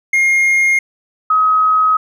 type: tone pair in turn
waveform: triangle / sine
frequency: 2134 / 1268.9 Hz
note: C7 / D#6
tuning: +34 / +34 cents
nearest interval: major sixth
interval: 900 cents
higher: first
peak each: -8 / -9 dBFS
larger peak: first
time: 0.13-0.79 / 1.3-1.97 s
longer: second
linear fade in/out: 5 ms
effects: none